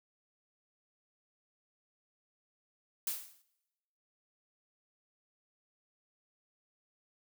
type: noise with exponential decay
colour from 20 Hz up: blue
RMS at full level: -32 dBFS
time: 3.07-3.42 s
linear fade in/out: 2 ms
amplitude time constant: 76 ms
effects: noise-tail reverb RT60 1.0 s tail -22 dB re dry